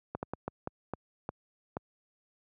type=slowing click train; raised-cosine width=1 ms; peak=-20 dBFS; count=8; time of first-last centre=0.15-1.769 s; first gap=79 ms; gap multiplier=1.35; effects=high-pass 80 Hz 12 dB/octave